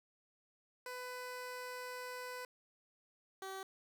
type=tone pair in turn; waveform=15% pulse; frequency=500 / 384.1 Hz; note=B4 / G4; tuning=+21 / -35 cents; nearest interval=perfect fourth; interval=456 cents; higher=first; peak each=-37 / -37 dBFS; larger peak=neither; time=0.86-2.45 / 3.42-3.63 s; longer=first; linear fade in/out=2 ms; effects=none